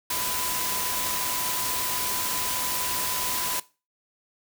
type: tone in noise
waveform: sine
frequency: 1001 Hz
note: B5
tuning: 23 cents sharp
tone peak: -35 dBFS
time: 0.1-3.6 s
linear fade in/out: 5 ms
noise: white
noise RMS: -28 dBFS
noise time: 0.1-3.6 s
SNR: -10 dB
effects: noise-tail reverb RT60 0.3 s tail -19 dB re dry